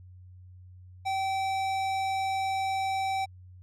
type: tone with tanh clipping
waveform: sine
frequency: 772 Hz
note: G5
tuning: 27 cents flat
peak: -29 dBFS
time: 1.05-3.26 s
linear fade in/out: 20 ms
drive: 17 dB
effects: added 91 Hz sine -47 dBFS peak until 3.62 s